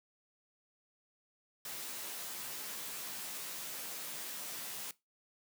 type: noise with comb filter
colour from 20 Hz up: white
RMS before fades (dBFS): -43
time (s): 1.65-4.91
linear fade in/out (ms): 2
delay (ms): 14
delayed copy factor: +0.7
effects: noise-tail reverb RT60 0.2 s tail -19 dB re dry + high-pass 150 Hz 12 dB/octave